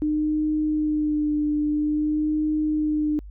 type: tone with vibrato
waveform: sine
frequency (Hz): 302.5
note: D#4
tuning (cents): -49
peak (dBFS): -20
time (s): 0.02-3.19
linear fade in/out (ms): 0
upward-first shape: sine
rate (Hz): 0.5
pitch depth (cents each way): 24
effects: added 50 Hz sine -37 dBFS peak until 3.3 s